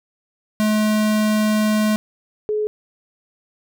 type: tone pair in turn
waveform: square / sine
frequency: 213.9 / 424.7 Hz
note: A3 / G#4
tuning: -49 / +39 cents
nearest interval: octave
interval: 1188 cents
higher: second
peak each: -16 / -18 dBFS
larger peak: first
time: 0.6-1.96 / 2.49-2.67 s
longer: first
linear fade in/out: 0 ms
effects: none